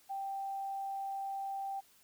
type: tone with quantisation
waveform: sine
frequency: 784 Hz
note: G5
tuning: in tune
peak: -36 dBFS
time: 0.09-1.81 s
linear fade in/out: 20 ms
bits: 11
effects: white hiss -65 dBFS RMS until 2.03 s